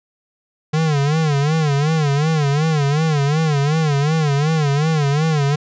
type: tone with vibrato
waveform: square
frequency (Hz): 150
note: D3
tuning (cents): +37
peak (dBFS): -15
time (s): 0.73-5.56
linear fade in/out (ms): 10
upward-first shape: sine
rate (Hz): 2.7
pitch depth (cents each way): 130
effects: resampled to 16000 Hz